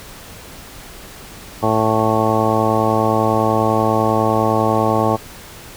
harmonic tone, 110 Hz, A2, in tune, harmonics 1 / 2 / 3 / 4 / 5 / 6 / 7 / 8 / 10, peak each -22 / -22 / -22 / -22 / -22 / -22 / -22 / -22 / -22 dBFS, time 1.62-5.17 s, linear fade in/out 20 ms, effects pink hiss -37 dBFS RMS until 5.76 s

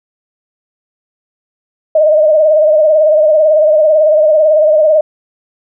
sine tone with vibrato, 617 Hz, D#5, 15 cents flat, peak -5 dBFS, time 1.95-5.01 s, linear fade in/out 5 ms, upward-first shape triangle, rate 18 Hz, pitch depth 76 cents each way, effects none

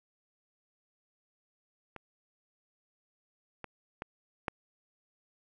clicks, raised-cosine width 0.5 ms, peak -28 / -25 / -22 / -16 dBFS, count 4, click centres 1.963 / 3.643 / 4.021 / 4.482 s, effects none

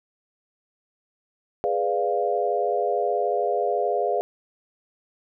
sine chord, G# diminished seventh, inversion none, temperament equal, 415.3 / 493.9 / 587.3 / 698.5 Hz, G#4 / B4 / D5 / F5, 0 / 0 / 0 / 0 cents, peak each -26 / -27 / -28 / -25 dBFS, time 1.64-4.21 s, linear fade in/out 0 ms, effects none

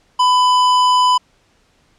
sine tone with tanh clipping, 1000 Hz, B5, 21 cents sharp, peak -12 dBFS, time 0.19-1.18 s, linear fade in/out 10 ms, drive 18 dB, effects pink hiss -57 dBFS RMS until 1.98 s + low-pass 7000 Hz 12 dB/octave

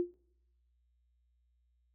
sine tone with exponential decay, 351.1 Hz, F4, 9 cents sharp, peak -25 dBFS, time 0-0.14 s, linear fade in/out 0 ms, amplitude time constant 30 ms, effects noise-tail reverb RT60 0.8 s tail -26 dB re dry + added 60 Hz sine -70 dBFS peak until 1.94 s

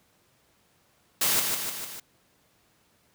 white noise with echo, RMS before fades -24 dBFS, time 1.21-1.4 s, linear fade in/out 5 ms, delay 150 ms, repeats 4, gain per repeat -4 dB, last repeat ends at 2 s, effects pink hiss -65 dBFS RMS until 3.14 s + high-pass 80 Hz 12 dB/octave

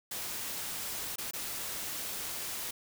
white noise with dropouts, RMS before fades -38 dBFS, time 0.11-2.71 s, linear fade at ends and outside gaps 5 ms, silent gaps 1.159-1.182 / 1.311-1.334 s, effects none

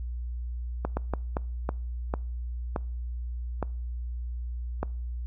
slowing click train, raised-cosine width 1 ms, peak -14 dBFS, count 9, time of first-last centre 0.85-4.83 s, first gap 120 ms, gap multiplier 1.39, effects noise-tail reverb RT60 0.5 s tail -25 dB re dry + added 60 Hz sine -31 dBFS peak until 5.26 s

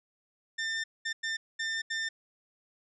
sawtooth tone bursts at uneven times, 1798 Hz, A6, 37 cents sharp, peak -27 dBFS, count 5, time 0.58-0.84 / 1.05-1.13 / 1.23-1.37 / 1.59-1.82 / 1.9-2.09 s, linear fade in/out 10 ms, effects resampled to 16000 Hz

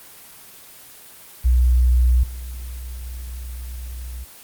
sine tone with level steps, 61.74 Hz, B1, in tune, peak -12 / -28 dBFS, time 1.44-4.25 s, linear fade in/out 20 ms, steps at 2.23 s, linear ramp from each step 5 ms, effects white hiss -43 dBFS RMS until 4.43 s + Opus 24 kbps

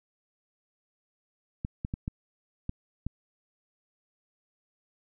clicks, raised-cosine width 5 ms, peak -19 dBFS, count 6, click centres 1.649 / 1.849 / 1.939 / 2.079 / 2.694 / 3.066 s, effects none

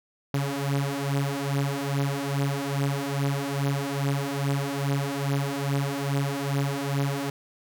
sawtooth beating tone pair, 138.59 / 140.99 Hz, C#3 / C#3, 0 / +30 cents, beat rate 2.4 Hz, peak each -24 dBFS, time 0.34-7.3 s, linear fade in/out 2 ms, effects none

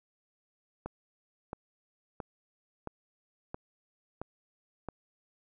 click train, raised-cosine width 1 ms, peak -23 dBFS, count 7, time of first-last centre 0.86-4.887 s, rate 1.49 Hz, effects none

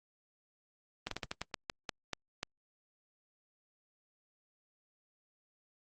slowing click train, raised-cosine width 0.2 ms, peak -18 dBFS, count 11, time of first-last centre 1.07-2.431 s, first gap 43 ms, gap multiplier 1.24, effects Opus 24 kbps

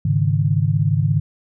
sine chord, Ab suspended fourth, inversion none, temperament equal, 103.83 / 138.59 / 155.56 Hz, Ab2 / Db3 / Eb3, 0 / 0 / 0 cents, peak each -19 dBFS, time 0.05-1.2 s, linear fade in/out 5 ms, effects none

